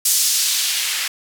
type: noise with band-pass filter sweep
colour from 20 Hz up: blue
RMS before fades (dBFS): -19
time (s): 0.05-1.08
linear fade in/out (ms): 5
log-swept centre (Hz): 6800 to 2100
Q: 1
effects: none